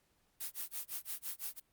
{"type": "noise with tremolo", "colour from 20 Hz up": "blue", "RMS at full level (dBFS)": -39, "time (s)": [0.4, 1.6], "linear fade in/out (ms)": 10, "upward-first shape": "sine", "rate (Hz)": 5.9, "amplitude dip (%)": 100, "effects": ["pink hiss -75 dBFS RMS until 1.72 s", "Opus 48 kbps"]}